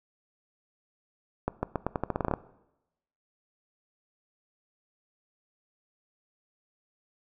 accelerating click train, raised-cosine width 1 ms, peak -13 dBFS, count 13, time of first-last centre 1.48-2.338 s, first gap 150 ms, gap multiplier 0.85, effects noise-tail reverb RT60 0.9 s tail -18 dB re dry

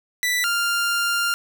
sawtooth tone pair in turn, 1975.5 / 1396.9 Hz, B6 / F6, 0 / 0 cents, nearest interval tritone, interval 600 cents, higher first, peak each -16 dBFS, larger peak neither, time 0.23-0.44 / 0.44-1.34 s, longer second, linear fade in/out 0 ms, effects none

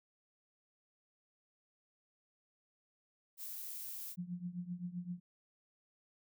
violet noise, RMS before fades -45 dBFS, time 3.37-4.16 s, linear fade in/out 50 ms
sine tone with tremolo, 177.1 Hz, F3, 24 cents sharp, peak -36 dBFS, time 4.17-5.2 s, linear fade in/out 20 ms, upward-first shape triangle, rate 7.7 Hz, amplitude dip 90%
effects none

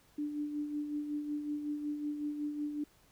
sine tone with tremolo, 295.5 Hz, D4, 11 cents sharp, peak -32 dBFS, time 0.18-2.84 s, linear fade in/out 5 ms, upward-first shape sine, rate 5.4 Hz, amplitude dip 50%, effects pink hiss -66 dBFS RMS until 3.11 s

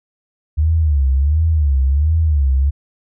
sine tone with vibrato, 73.42 Hz, D2, in tune, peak -11 dBFS, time 0.57-2.71 s, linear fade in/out 20 ms, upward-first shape sine, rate 1.4 Hz, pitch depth 180 cents each way, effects none

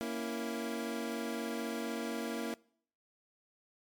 25% pulse chord, A# diminished, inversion none, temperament equal, 233.1 / 277.2 / 329.6 Hz, A#3 / C#4 / E4, 0 / 0 / 0 cents, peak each -34 / -39 / -37 dBFS, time 0.01-2.54 s, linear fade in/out 0 ms, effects noise-tail reverb RT60 0.6 s tail -24 dB re dry + MP3 96 kbps

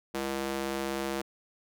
square tone with high-pass filter, 68 Hz, C#2, 33 cents flat, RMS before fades -33 dBFS, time 0.14-1.22 s, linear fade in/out 10 ms, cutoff 320 Hz, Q 1.1, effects none

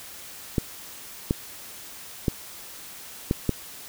clicks, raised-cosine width 3 ms, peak -8 dBFS, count 5, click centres 0.582 / 1.309 / 2.282 / 3.311 / 3.493 s, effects white hiss -42 dBFS RMS until 3.88 s

